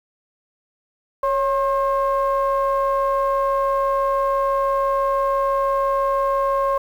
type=ring-modulated tone; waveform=triangle; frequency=260 Hz; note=C4; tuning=11 cents flat; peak=-12 dBFS; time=1.23-6.78 s; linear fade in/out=5 ms; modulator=813 Hz; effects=8-bit